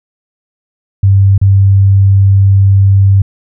sine tone with dropouts, 98 Hz, G2, in tune, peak -3 dBFS, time 1.03-3.22 s, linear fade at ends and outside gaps 5 ms, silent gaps 1.379-1.414 s, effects none

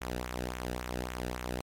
sawtooth tone with flanger, 61.74 Hz, B1, in tune, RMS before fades -37 dBFS, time 0.01-1.61 s, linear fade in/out 5 ms, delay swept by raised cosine 0.2 to 0.95 ms, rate 3.6 Hz, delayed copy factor -0.7, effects MP3 64 kbps

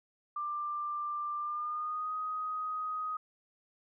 sine tone with pitch glide, 1186 to 1252.9 Hz, D6 to D#6, +17 to +12 cents, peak -33 dBFS, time 0.36-3.17 s, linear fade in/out 5 ms, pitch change +95 cents, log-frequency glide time 1.38-2.14 s, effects none

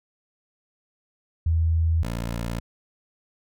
sine / 15% pulse tone pair in turn, 81.7 / 57.77 Hz, E2 / A#1, -15 / -15 cents, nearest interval tritone, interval 600 cents, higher first, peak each -18 / -21 dBFS, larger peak first, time 1.46-2.03 / 2.03-2.6 s, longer neither, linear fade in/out 5 ms, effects none

